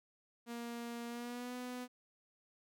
sawtooth tone with pitch glide, 235.7 to 248.7 Hz, A#3 to B3, +19 to +12 cents, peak -38 dBFS, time 0.46-1.88 s, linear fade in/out 50 ms, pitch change +93 cents, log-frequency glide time 1.07-1.55 s, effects none

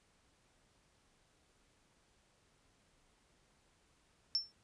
sine tone with exponential decay, 5390 Hz, E8, 38 cents sharp, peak -27 dBFS, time 4.35-4.52 s, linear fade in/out 0 ms, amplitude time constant 35 ms, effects pink hiss -72 dBFS RMS until 4.63 s + resampled to 22050 Hz

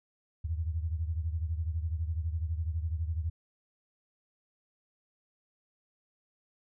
sine beating tone pair, 78.9 / 90.9 Hz, D#2 / F#2, +25 / -30 cents, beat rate 12 Hz, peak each -31 / -36 dBFS, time 0.44-3.3 s, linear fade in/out 10 ms, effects none

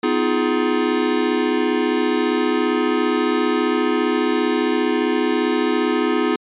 square chord, F half-diminished seventh, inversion second, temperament just, 251.4 / 314.3 / 349.2 / 419.1 Hz, Cb4 / Eb4 / F4 / Ab4, +31 / +18 / 0 / +16 cents, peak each -23 dBFS, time 0.03-6.36 s, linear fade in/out 5 ms, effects resampled to 8000 Hz

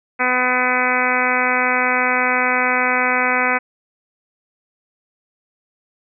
harmonic tone, 251.4 Hz, B3, 31 cents sharp, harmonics 1 / 2 / 3 / 4 / 5 / 6 / 7 / 8 / 9 / 10, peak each -27 / -25 / -24 / -24 / -24 / -22 / -27 / -22 / -23 / -27 dBFS, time 0.19-3.59 s, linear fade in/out 20 ms, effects none

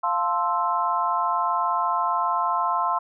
sine chord, F major seventh, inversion none, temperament equal, 698.5 / 880 / 1046.5 / 1318.5 Hz, F5 / A5 / C6 / E6, 0 / 0 / 0 / 0 cents, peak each -28 / -28 / -23 / -28 dBFS, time 0.03-2.99 s, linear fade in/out 10 ms, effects none

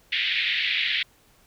pink band-pass noise, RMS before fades -25 dBFS, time 0.12-1.03 s, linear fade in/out 5 ms, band 1900 to 3800 Hz, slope 48 dB/octave, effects pink hiss -59 dBFS RMS until 1.46 s

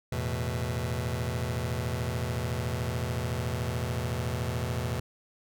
sawtooth chord, E suspended fourth, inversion none, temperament just, 82.41 / 109.88 / 123.61 Hz, E2 / A2 / B2, 0 / -2 / +2 cents, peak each -30 / -30 / -28 dBFS, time 0.12-5 s, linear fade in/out 5 ms, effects none

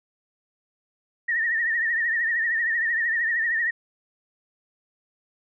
sine tone with vibrato, 1843 Hz, A#6, 20 cents flat, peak -21 dBFS, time 1.28-3.71 s, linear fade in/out 10 ms, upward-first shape triangle, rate 13 Hz, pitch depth 91 cents each way, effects none

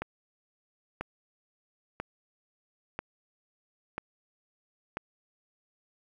click train, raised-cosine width 0.5 ms, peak -18 dBFS, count 6, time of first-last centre 0.02-4.97 s, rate 1.01 Hz, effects 9-bit

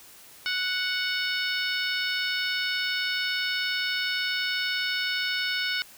harmonic tone with a mistuned harmonic, 739 Hz, F#5, 2 cents flat, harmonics 2 / 3 / 4 / 5 / 6 / 7, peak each -30 / -32 / -33 / -34 / -35 / -35 dBFS, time 0.46-5.82 s, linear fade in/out 0 ms, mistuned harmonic 7, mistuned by +38 cents, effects white hiss -50 dBFS RMS until 5.97 s

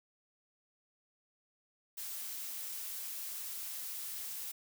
blue noise, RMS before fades -42 dBFS, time 1.97-4.52 s, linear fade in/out 10 ms, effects none

